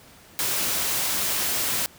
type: noise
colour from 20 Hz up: white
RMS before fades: -25 dBFS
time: 0.39-1.86 s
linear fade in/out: 0 ms
effects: pink hiss -50 dBFS RMS until 1.98 s + high-pass 60 Hz 12 dB/octave